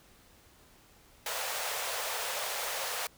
pink high-pass noise, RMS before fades -35 dBFS, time 1.26-3.07 s, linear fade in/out 2 ms, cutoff 480 Hz, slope 48 dB/octave, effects pink hiss -60 dBFS RMS until 3.17 s

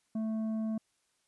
sine tone with tanh clipping, 220 Hz, A3, in tune, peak -32 dBFS, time 0.15-0.78 s, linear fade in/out 5 ms, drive 7 dB, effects white hiss -75 dBFS RMS until 1.27 s + resampled to 24000 Hz

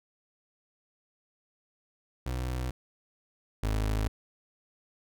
30% pulse tone pair in turn, 62.7 / 53.04 Hz, B1 / G#1, +27 / +37 cents, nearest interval minor third, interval 290 cents, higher first, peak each -28 / -24 dBFS, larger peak second, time 2.26-2.71 / 3.63-4.08 s, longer neither, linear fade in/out 5 ms, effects none

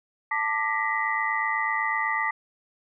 sine tone cluster, 885 / 1184 / 1905 / 2013 Hz, A5 / D6 / A#6 / B6, +10 / +14 / +37 / +33 cents, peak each -29 dBFS, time 0.31-2.31 s, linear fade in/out 5 ms, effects none

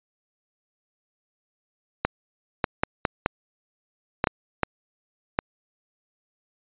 clicks, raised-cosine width 0.5 ms, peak -5 dBFS, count 9, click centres 2.05 / 2.642 / 2.835 / 3.052 / 3.261 / 4.241 / 4.272 / 4.633 / 5.389 s, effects resampled to 8000 Hz

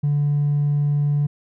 sine tone with hard clipping, 145.4 Hz, D3, 17 cents flat, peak -17 dBFS, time 0.03-1.27 s, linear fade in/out 10 ms, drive 1 dB, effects none

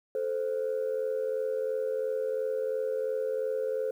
sine tone pair together, 438.1 / 521 Hz, A4 / C5, -7 / -7 cents, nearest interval minor third, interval 300 cents, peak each -30 / -29 dBFS, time 0.15-3.91 s, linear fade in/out 2 ms, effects tanh soft clip ceiling -23 dBFS + 10-bit

